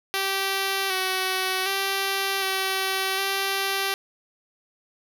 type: tone with pitch steps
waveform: 5% pulse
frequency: 388.8 / 375.7 / 390.2 / 383.2 / 390.3 Hz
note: G4 / F#4 / G4 / G4 / G4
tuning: -14 / +26 / -8 / -39 / -8 cents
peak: -12 dBFS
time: 0.14-3.94 s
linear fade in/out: 0 ms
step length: 760 ms
effects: none